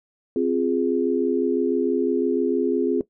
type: chord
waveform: sine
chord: F minor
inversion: second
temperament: equal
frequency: 261.6 / 349.2 / 415.3 Hz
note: C4 / F4 / Ab4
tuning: 0 / 0 / 0 cents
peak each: -23 dBFS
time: 0.36-3.01 s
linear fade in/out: 2 ms
effects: noise-tail reverb RT60 0.1 s tail -17 dB re dry